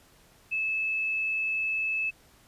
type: tone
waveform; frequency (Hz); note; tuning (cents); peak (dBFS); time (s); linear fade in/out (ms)
sine; 2609; E7; -18; -26; 0.51-2.11; 20
effects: pink hiss -59 dBFS RMS until 2.47 s + resampled to 32000 Hz